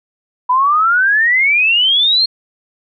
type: exponential sweep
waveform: sine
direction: up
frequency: 981 to 4300 Hz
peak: -9 dBFS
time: 0.49-2.26 s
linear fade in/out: 10 ms
effects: none